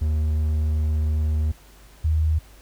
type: tone pair in turn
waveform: triangle / sine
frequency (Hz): 76.9 / 78.47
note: D#2 / D#2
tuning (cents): -20 / +15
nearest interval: unison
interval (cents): 35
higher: second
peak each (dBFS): -17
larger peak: neither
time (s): 0.01-1.52 / 2.04-2.39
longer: first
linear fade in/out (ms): 10
effects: added 50 Hz sine -48 dBFS peak until 2.61 s + pink hiss -52 dBFS RMS until 2.61 s